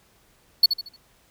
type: tone with echo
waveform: triangle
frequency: 4405 Hz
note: C#8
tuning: 12 cents flat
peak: -9 dBFS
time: 0.63-0.66 s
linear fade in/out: 5 ms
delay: 76 ms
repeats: 4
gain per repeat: -9 dB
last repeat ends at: 0.964 s
effects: pink hiss -60 dBFS RMS until 1.3 s